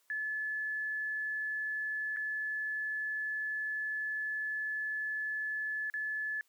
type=tone with dropouts; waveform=sine; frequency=1724 Hz; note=A6; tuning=36 cents flat; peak=-33 dBFS; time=0.1-6.41 s; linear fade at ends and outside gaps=1 ms; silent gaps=2.163-2.169 / 5.9-5.939 s; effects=white hiss -72 dBFS RMS until 6.48 s + high-pass 400 Hz 12 dB/octave